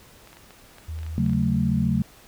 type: clicks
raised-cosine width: 0.3 ms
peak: -30 dBFS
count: 11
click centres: 0.274 / 0.33 / 0.37 / 0.507 / 0.784 / 0.989 / 1.032 / 1.065 / 1.263 / 1.296 / 1.333 s
type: tone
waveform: sine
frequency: 79.8 Hz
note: D#2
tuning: 44 cents sharp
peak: -29 dBFS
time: 0.88-2.02 s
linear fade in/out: 10 ms
type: chord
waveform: sine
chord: F# minor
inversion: second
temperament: equal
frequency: 138.59 / 185 / 220 Hz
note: C#3 / F#3 / A3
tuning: 0 / 0 / 0 cents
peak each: -24 dBFS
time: 1.18-2.02 s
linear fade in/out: 0 ms
effects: pink hiss -51 dBFS RMS until 2.27 s